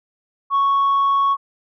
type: tone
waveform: sine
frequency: 1108.7 Hz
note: C#6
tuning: in tune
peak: -12 dBFS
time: 0.5-1.37 s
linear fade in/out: 50 ms
effects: tanh soft clip ceiling -12 dBFS